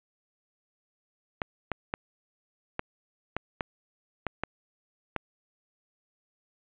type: clicks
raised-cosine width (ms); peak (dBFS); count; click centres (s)
0.5; -14; 9; 1.418 / 1.717 / 1.939 / 2.794 / 3.366 / 3.608 / 4.267 / 4.436 / 5.163
effects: resampled to 8000 Hz + 7-bit